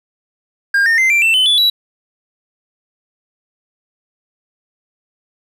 triangle tone with pitch steps, 1609 / 1827 / 2075 / 2356 / 2675 / 3037 / 3449 / 3916 Hz, G6 / A#6 / C7 / D7 / E7 / F#7 / A7 / B7, +45 / -35 / -15 / +5 / +25 / +44 / -35 / -15 cents, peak -8 dBFS, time 0.74-1.7 s, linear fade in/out 5 ms, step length 120 ms, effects none

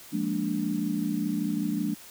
sine chord, Bb dominant seventh, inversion second, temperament equal, 174.61 / 207.7 / 233.1 / 293.7 Hz, F3 / Ab3 / Bb3 / D4, 0 / 0 / 0 / 0 cents, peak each -33 / -30 / -33 / -30 dBFS, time 0.12-1.95 s, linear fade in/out 20 ms, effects white hiss -48 dBFS RMS until 2.1 s

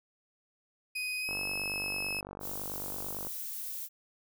35% pulse tone with pitch glide, 2500 to 2585 Hz, D#7 to E7, +8 to -34 cents, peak -31 dBFS, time 0.95-2.21 s, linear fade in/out 10 ms, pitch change +58 cents, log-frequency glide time 1.2-1.35 s
click train, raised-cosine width 1 ms, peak -28 dBFS, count 98, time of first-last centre 1.29-3.27 s, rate 49 Hz
violet noise, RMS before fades -39 dBFS, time 2.4-3.89 s, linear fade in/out 50 ms
effects none

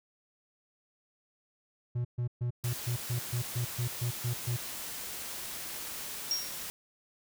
triangle tone bursts, 121.3 Hz, B2, 31 cents flat, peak -27 dBFS, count 12, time 1.95-4.568 s, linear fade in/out 10 ms, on 99 ms, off 130 ms
white noise, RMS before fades -40 dBFS, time 2.64-6.7 s, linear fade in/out 0 ms
sine tone with exponential decay, 5588 Hz, F8, in tune, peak -25 dBFS, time 6.31-6.64 s, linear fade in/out 1 ms, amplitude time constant 71 ms
effects none

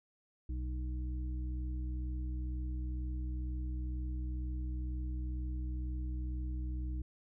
harmonic tone, 62.1 Hz, B1, 10 cents sharp, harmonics 1 / 2 / 3 / 5, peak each -35 / -49 / -53 / -48 dBFS, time 0.49-7.02 s, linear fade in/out 5 ms, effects none

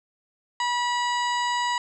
harmonic tone, 971 Hz, B5, 30 cents flat, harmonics 1 / 2 / 3 / 4 / 5 / 7 / 8, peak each -24 / -30 / -34 / -36 / -38 / -41 / -42 dBFS, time 0.6-1.78 s, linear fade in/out 2 ms, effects none

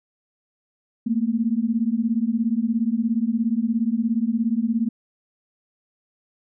sine beating tone pair, 220 / 237 Hz, A3 / A#3, 0 / +29 cents, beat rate 17 Hz, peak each -22 dBFS, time 1.06-4.89 s, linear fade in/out 10 ms, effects none

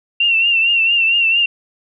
sine tone with vibrato, 2737 Hz, F7, 36 cents flat, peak -11 dBFS, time 0.2-1.46 s, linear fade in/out 5 ms, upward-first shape triangle, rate 4.4 Hz, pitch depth 69 cents each way, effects none

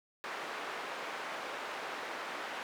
white band-pass noise, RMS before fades -41 dBFS, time 0.24-2.63 s, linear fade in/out 0 ms, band 400 to 1700 Hz, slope 12 dB/octave, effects none

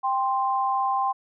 sine tone pair together, 790.4 / 1046.5 Hz, G5 / C6, +14 / 0 cents, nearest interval perfect fourth, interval 486 cents, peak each -24 dBFS, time 0.03-1.13 s, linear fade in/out 20 ms, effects none

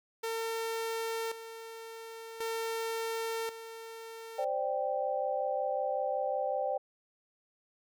sawtooth tone with tremolo, 452.9 Hz, A#4, 50 cents flat, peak -29 dBFS, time 0.23-4.45 s, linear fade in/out 10 ms, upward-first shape square, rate 0.46 Hz, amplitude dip 70%
sine chord, C suspended second, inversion none, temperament just, 523.3 / 588.7 / 784.9 Hz, C5 / D5 / G5, 0 / +4 / +2 cents, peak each -34 dBFS, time 4.38-6.78 s, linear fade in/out 10 ms
effects none

